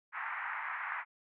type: band-pass noise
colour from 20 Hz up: white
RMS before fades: -39 dBFS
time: 0.12-1.05 s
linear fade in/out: 50 ms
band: 840 to 2100 Hz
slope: 48 dB/octave
effects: none